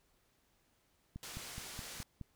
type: click train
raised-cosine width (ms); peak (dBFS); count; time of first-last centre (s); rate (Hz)
5; -32; 6; 1.16-2.213; 4.75
type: low-pass noise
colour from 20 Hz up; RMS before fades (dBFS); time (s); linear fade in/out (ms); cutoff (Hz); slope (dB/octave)
white; -48; 1.23-2.03; 0; 8400; 12
effects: pink hiss -74 dBFS RMS until 2.35 s